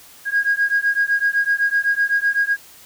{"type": "beating tone pair", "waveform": "sine", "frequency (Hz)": [1632, 1639.9], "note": ["G#6", "G#6"], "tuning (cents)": [-31, -22], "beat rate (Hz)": 7.9, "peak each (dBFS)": -18, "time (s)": [0.25, 2.57], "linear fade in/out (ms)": 50, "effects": ["tanh soft clip ceiling -9 dBFS", "white hiss -45 dBFS RMS until 2.85 s"]}